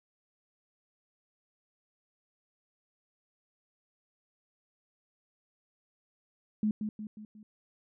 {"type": "tone with echo", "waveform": "sine", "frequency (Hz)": 213.1, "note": "G#3", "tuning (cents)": 45, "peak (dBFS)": -25, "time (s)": [6.63, 6.71], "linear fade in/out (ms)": 2, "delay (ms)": 180, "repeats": 4, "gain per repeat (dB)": -6, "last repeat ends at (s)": 7.43, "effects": []}